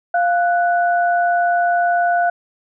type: tone pair together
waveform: sine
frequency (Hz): 698.5 / 1480.1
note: F5 / F#6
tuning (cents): 0 / 0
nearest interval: octave + minor second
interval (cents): 1300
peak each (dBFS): -14 / -21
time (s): 0.14-2.3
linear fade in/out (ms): 5
effects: none